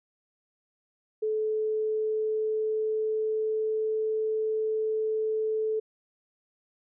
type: tone with pitch glide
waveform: sine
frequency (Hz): 432.9 to 436.2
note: A4 to A4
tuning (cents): -28 to -15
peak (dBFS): -25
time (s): 1.22-5.8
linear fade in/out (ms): 10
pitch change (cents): +13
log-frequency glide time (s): 1.49-4.03
effects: none